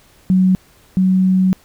sine tone pair in turn, 186.2 / 186.93 Hz, F#3 / F#3, +11 / +18 cents, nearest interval unison, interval 7 cents, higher second, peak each -9 / -10 dBFS, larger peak first, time 0.3-0.55 / 0.97-1.53 s, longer second, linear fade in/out 0 ms, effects pink hiss -50 dBFS RMS until 1.64 s

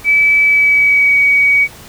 sine tone with pitch glide, 2300 to 2260 Hz, D7 to C#7, -37 to +33 cents, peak -7 dBFS, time 0.04-1.68 s, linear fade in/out 50 ms, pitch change -30 cents, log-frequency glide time 0.42-1.16 s, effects pink hiss -36 dBFS RMS until 1.88 s

